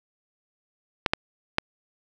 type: clicks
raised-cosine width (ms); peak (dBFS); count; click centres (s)
0.3; -4; 3; 1.062 / 1.135 / 1.584
effects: none